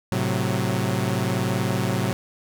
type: chord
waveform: sawtooth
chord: F# diminished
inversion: first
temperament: equal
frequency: 110 / 130.81 / 185 Hz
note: A2 / C3 / F#3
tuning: 0 / 0 / 0 cents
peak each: -22 dBFS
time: 0.12-2.13 s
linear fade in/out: 0 ms
effects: none